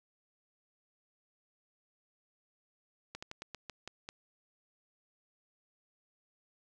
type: slowing click train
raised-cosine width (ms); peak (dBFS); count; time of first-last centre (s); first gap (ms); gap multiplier
0.2; -25; 8; 3.15-4.089; 75; 1.19
effects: none